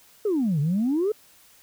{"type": "exponential two-way sweep", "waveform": "sine", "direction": "down then up", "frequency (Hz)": [445.4, 138.59, 445.4], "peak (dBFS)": -19, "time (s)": [0.25, 1.12], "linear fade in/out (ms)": 5, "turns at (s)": 0.6, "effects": ["tanh soft clip ceiling -17 dBFS", "white hiss -55 dBFS RMS until 1.62 s"]}